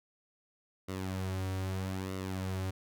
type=tone with flanger; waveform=sawtooth; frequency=94.5 Hz; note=F#2; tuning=37 cents sharp; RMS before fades=-36 dBFS; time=0.88-2.71 s; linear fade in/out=10 ms; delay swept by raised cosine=1.2 to 4.8 ms; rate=0.79 Hz; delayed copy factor=-0.6; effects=none

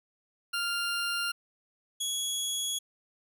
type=tone pair in turn; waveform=20% pulse; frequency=1396.9 / 3347 Hz; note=F6 / G#7; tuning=0 / +13 cents; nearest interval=octave + minor third; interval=1513 cents; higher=second; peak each=-24 dBFS; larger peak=neither; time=0.53-1.32 / 2-2.79 s; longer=neither; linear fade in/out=10 ms; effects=none

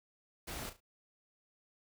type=noise with echo; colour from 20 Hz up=pink; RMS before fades=-43 dBFS; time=0.47-0.7 s; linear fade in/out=10 ms; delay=35 ms; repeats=3; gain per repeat=-10 dB; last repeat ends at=0.805 s; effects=none

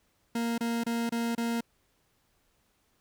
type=tone bursts; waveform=40% pulse; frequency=232.8 Hz; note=A#3; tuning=2 cents flat; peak=-27 dBFS; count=5; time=0.35-1.608 s; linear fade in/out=5 ms; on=230 ms; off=27 ms; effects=pink hiss -71 dBFS RMS until 3 s

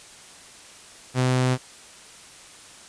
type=tone; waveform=sawtooth; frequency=127.7 Hz; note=C3; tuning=42 cents flat; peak=-15 dBFS; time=1.14-1.58 s; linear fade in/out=50 ms; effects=white hiss -46 dBFS RMS until 2.88 s + resampled to 22050 Hz

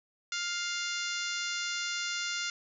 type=harmonic tone; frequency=701 Hz; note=F5; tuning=6 cents sharp; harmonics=2 / 3 / 4 / 5 / 6 / 7 / 8 / 9 / 10; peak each=-37 / -39 / -40 / -41 / -42 / -42 / -43 / -44 / -44 dBFS; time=0.32-2.5 s; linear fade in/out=2 ms; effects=none

